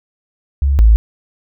sine tone pair in turn, 69.3 / 54.87 Hz, C#2 / A1, 0 / -4 cents, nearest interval major third, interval 404 cents, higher first, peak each -10 / -4 dBFS, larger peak second, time 0.62-0.79 / 0.79-0.96 s, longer neither, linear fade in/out 0 ms, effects none

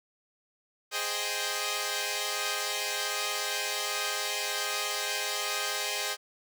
5% pulse chord, Ab major seventh, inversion none, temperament equal, 415.3 / 523.3 / 622.3 / 784 Hz, Ab4 / C5 / Eb5 / G5, 0 / 0 / 0 / 0 cents, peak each -24 dBFS, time 0.91-6.17 s, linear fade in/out 50 ms, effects none

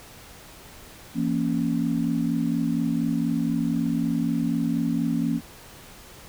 sine chord, A# diminished, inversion second, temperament equal with one note detuned, 168.67 / 233.1 / 277.2 Hz, E3 / A#3 / C#4, +40 / 0 / 0 cents, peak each -27 / -25 / -26 dBFS, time 1.14-5.41 s, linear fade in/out 50 ms, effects pink hiss -46 dBFS RMS until 6.28 s

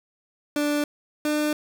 30% pulse tone pair in turn, 293.7 / 300.4 Hz, D4 / D4, 0 / +39 cents, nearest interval unison, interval 39 cents, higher second, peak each -19 dBFS, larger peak neither, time 0.56-0.84 / 1.25-1.53 s, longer neither, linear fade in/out 2 ms, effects none

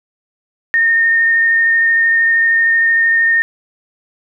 sine tone with vibrato, 1831 Hz, A#6, 32 cents flat, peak -9 dBFS, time 0.74-3.42 s, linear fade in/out 0 ms, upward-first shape sine, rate 13 Hz, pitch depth 11 cents each way, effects none

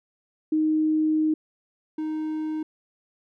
sine / triangle tone pair in turn, 311.1 / 311.1 Hz, D#4 / D#4, 0 / 0 cents, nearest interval unison, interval 0 cents, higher neither, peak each -19 / -24 dBFS, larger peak first, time 0.52-1.34 / 1.98-2.63 s, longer first, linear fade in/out 5 ms, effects none

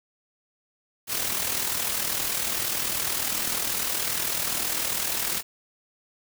white noise with amplitude modulation, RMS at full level -25 dBFS, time 1.07-5.43 s, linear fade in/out 50 ms, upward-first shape sine, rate 40 Hz, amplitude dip 55%, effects none

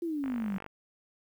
sine exponential sweep, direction down, 350 to 187.4 Hz, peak -30 dBFS, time 0.02-0.58 s, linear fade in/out 5 ms
click train, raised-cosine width 0.5 ms, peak -28 dBFS, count 22, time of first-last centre 0.24-0.663 s, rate 49.6 Hz
effects 10-bit

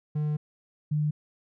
triangle / sine tone pair in turn, 150.5 / 150.5 Hz, D3 / D3, +43 / +43 cents, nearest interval unison, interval 0 cents, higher neither, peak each -23 dBFS, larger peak neither, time 0.15-0.37 / 0.91-1.11 s, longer first, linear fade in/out 10 ms, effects none

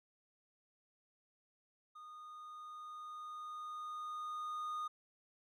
triangle tone with level ramp, 1230 Hz, D#6, 20 cents flat, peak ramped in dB -49 to -36 dBFS, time 1.95-4.88 s, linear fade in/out 10 ms, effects none

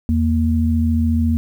sine tone pair together, 82.41 / 233.1 Hz, E2 / A#3, 0 / 0 cents, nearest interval octave + tritone, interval 1800 cents, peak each -16 / -17 dBFS, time 0.09-1.37 s, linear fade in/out 0 ms, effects 8-bit

